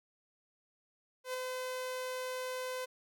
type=tone with ADSR envelope; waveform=sawtooth; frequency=510 Hz; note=C5; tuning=44 cents flat; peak=-30 dBFS; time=1.24-2.86 s; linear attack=100 ms; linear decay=5 ms; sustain=-3 dB; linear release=18 ms; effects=none